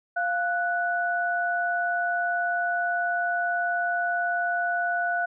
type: tone pair together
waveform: sine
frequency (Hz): 698.5 / 1480.1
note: F5 / F#6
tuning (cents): 0 / 0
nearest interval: octave + minor second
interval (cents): 1300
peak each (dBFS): -26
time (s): 0.16-5.26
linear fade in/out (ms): 10
effects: none